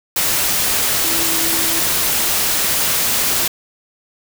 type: tone in noise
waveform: sine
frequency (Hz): 328.8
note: E4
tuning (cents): -4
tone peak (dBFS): -27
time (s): 1.04-1.8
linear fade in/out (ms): 5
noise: white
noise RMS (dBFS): -17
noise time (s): 0.16-3.48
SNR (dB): -13
effects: none